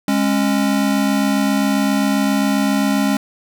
square tone pair together, 205.5 / 273 Hz, G#3 / C#4, -18 / -26 cents, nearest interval perfect fourth, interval 492 cents, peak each -18 dBFS, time 0.08-3.17 s, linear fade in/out 2 ms, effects none

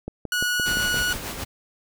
click train, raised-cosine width 2 ms, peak -17 dBFS, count 6, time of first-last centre 0.08-0.944 s, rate 5.79 Hz
sawtooth tone, 1462 Hz, F#6, 21 cents flat, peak -18 dBFS, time 0.32-1.13 s, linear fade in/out 2 ms
pink noise with tremolo, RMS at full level -30 dBFS, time 0.65-1.45 s, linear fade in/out 20 ms, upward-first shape sine, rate 6.7 Hz, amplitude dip 45%
effects none

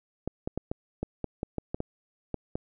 clicks, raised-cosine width 2 ms, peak -17 dBFS, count 12, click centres 0.276 / 0.475 / 0.576 / 0.715 / 1.03 / 1.243 / 1.431 / 1.583 / 1.745 / 1.804 / 2.343 / 2.555 s, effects none

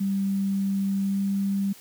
sine tone with pitch glide, 196 to 197.25 Hz, G3 to G3, 0 to +11 cents, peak -22 dBFS, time 0-1.73 s, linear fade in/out 10 ms, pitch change +11 cents, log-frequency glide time 1.03-1.22 s, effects white hiss -49 dBFS RMS until 1.8 s + high-pass 100 Hz 12 dB/octave

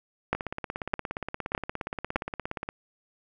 two click trains, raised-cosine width 0.5 ms, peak -9 / -17 dBFS, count 4 / 41, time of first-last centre 0.33-2.159 / 0.35-2.689 s, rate 1.64 / 17.1 Hz, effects none

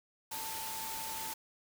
sine tone in noise, 888 Hz, A5, 16 cents sharp, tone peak -43 dBFS, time 0.31-1.34 s, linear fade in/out 10 ms, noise white, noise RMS -41 dBFS, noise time 0.31-1.34 s, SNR -5 dB, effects none

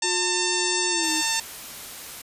harmonic tone, 899 Hz, A5, 37 cents sharp, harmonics 1 / 2 / 3 / 4 / 5 / 6 / 7 / 8 / 9, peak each -31 / -31 / -31 / -31 / -31 / -31 / -31 / -31 / -31 dBFS, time 0.02-1.4 s, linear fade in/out 5 ms
triangle tone with pitch glide, 359.3 to 316.4 Hz, F4 to D#4, +49 to +29 cents, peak -27 dBFS, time 0.03-1.22 s, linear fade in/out 20 ms, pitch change -220 cents, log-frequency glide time 0.88-1.11 s
white noise, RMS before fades -38 dBFS, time 1.03-2.22 s, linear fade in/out 10 ms
effects resampled to 32000 Hz

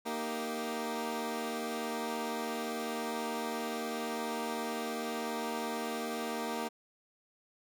15% pulse chord, Eb major, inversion second, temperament equal, 233.1 / 311.1 / 392 Hz, Bb3 / Eb4 / G4, 0 / 0 / 0 cents, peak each -30 / -35 / -35 dBFS, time 0.05-6.69 s, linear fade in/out 20 ms, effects none

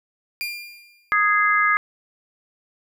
30% pulse tone with exponential decay, 2399 Hz, D7, 36 cents sharp, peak -21 dBFS, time 0.41-1.15 s, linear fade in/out 0 ms, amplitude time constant 160 ms
harmonic tone, 415.2 Hz, G#4, in tune, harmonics 3 / 4 / 5, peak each -19 / -20 / -21 dBFS, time 1.12-1.77 s, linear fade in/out 0 ms
effects none

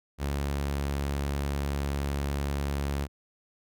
sawtooth tone, 70.5 Hz, C#2, 30 cents sharp, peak -24 dBFS, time 0.18-3.08 s, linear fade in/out 50 ms, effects none

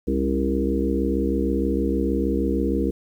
harmonic tone with a mistuned harmonic, 66.4 Hz, C2, 26 cents sharp, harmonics 1 / 3 / 4 / 5 / 6 / 7, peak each -26 / -26 / -26 / -26 / -30 / -28 dBFS, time 0.07-2.91 s, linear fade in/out 10 ms, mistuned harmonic 4, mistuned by +53 cents, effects 9-bit

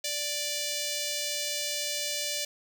5% pulse tone with notch filter, 587.3 Hz, D5, in tune, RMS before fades -32 dBFS, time 0.04-2.45 s, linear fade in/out 5 ms, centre 1200 Hz, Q 0.52, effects none

